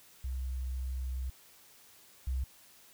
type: tone pair in turn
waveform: sine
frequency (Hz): 64.3 / 64.67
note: C2 / C2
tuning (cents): -30 / -20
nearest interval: unison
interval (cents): 10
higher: second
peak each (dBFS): -33 / -30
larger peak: second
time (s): 0.24-1.3 / 2.27-2.44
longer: first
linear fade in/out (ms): 5
effects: white hiss -59 dBFS RMS until 2.93 s